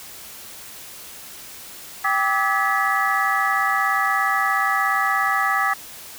sine tone cluster, 784 / 1164 / 1281 / 1694 / 1961 Hz, G5 / D6 / E6 / G#6 / B6, 0 / -16 / -50 / +34 / -13 cents, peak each -24 dBFS, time 2.04-5.74 s, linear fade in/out 10 ms, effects white hiss -39 dBFS RMS until 6.18 s

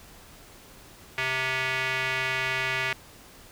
square tone with band-pass filter, 130.81 Hz, C3, in tune, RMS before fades -28 dBFS, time 1.18-2.93 s, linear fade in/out 0 ms, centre 2200 Hz, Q 2.5, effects pink hiss -50 dBFS RMS until 3.51 s

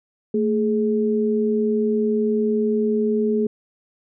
sine tone pair together, 222.8 / 420.6 Hz, A3 / G#4, +22 / +22 cents, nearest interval major seventh, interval 1100 cents, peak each -20 dBFS, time 0.34-3.47 s, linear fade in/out 5 ms, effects none

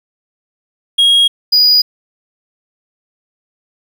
triangle tone pair in turn, 3280 / 4914 Hz, G#7 / D#8, -22 / -22 cents, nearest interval perfect fifth, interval 700 cents, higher second, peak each -5 dBFS, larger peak neither, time 0.98-1.28 / 1.52-1.82 s, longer neither, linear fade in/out 10 ms, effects 7-bit

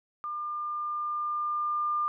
sine tone with level ramp, 1200 Hz, D6, 37 cents sharp, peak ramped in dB -32 to -25 dBFS, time 0.24-2.08 s, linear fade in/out 0 ms, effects none

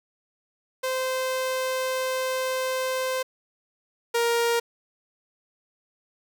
sawtooth tone pair in turn, 518 / 468.8 Hz, C5 / A#4, -17 / +10 cents, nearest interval major second, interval 173 cents, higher first, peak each -21 / -17 dBFS, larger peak second, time 0.83-3.23 / 4.14-4.6 s, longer first, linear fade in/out 10 ms, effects none

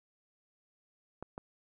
clicks, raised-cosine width 1 ms, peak -27 dBFS, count 2, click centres 1.226 / 1.379 s, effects none

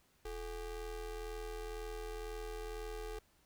square ring-modulated tone, 196 Hz, G3, in tune, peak -39 dBFS, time 0.25-3.19 s, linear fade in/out 5 ms, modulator 237 Hz, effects pink hiss -71 dBFS RMS until 3.45 s

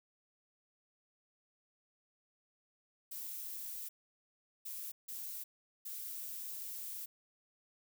violet noise bursts at uneven times, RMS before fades -44 dBFS, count 4, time 3.11-3.89 / 4.65-4.92 / 5.08-5.44 / 5.85-7.06 s, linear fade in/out 10 ms, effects none

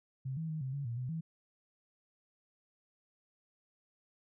sine tone with pitch steps, 132.2 / 161.4 / 156.7 / 131.5 / 141.1 / 117.5 / 126.4 / 162.5 Hz, C3 / E3 / D#3 / C3 / C#3 / A#2 / B2 / E3, +18 / -36 / +13 / +9 / +31 / +14 / +41 / -24 cents, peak -35 dBFS, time 0.25-1.21 s, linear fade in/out 10 ms, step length 120 ms, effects none

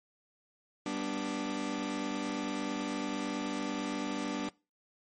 sawtooth chord, G major, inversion none, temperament just, 196 / 245 / 294 Hz, G3 / B3 / D4, 0 / -14 / +2 cents, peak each -36 / -34 / -31 dBFS, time 0.86-4.49 s, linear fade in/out 2 ms, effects noise-tail reverb RT60 0.3 s tail -23 dB re dry + MP3 32 kbps

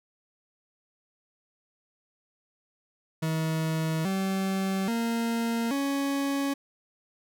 40% pulse tone with pitch steps, 159.7 / 192.12 / 231.1 / 278.1 Hz, D#3 / G3 / A#3 / C#4, +45 / -35 / -15 / +6 cents, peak -25 dBFS, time 3.22-6.54 s, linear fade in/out 10 ms, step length 830 ms, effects none

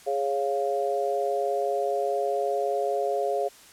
sine chord, Db major, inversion second, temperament equal, 415.3 / 554.4 / 698.5 Hz, Ab4 / Db5 / F5, 0 / 0 / 0 cents, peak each -28 dBFS, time 0.06-3.49 s, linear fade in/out 20 ms, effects white hiss -51 dBFS RMS until 3.72 s + low-pass 11000 Hz 12 dB/octave

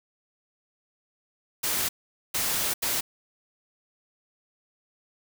white noise bursts at uneven times, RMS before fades -27 dBFS, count 3, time 1.63-1.89 / 2.34-2.74 / 2.82-3.01 s, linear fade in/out 10 ms, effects none

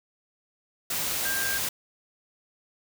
sine tone in noise, 1594 Hz, G6, 28 cents sharp, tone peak -29 dBFS, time 1.25-1.58 s, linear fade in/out 5 ms, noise white, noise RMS -29 dBFS, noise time 0.9-1.69 s, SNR -3 dB, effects none

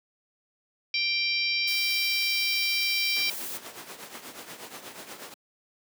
harmonic tone, 785 Hz, G5, 2 cents sharp, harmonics 3 / 4 / 5 / 6 / 7, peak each -27 / -35 / -33 / -31 / -33 dBFS, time 0.94-3.3 s, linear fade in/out 2 ms
blue noise, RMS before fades -36 dBFS, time 1.67-3.58 s, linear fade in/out 10 ms
pink noise with tremolo, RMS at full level -38 dBFS, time 3.16-5.34 s, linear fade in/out 2 ms, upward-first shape triangle, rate 8.3 Hz, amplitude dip 70%
effects high-pass 300 Hz 12 dB/octave

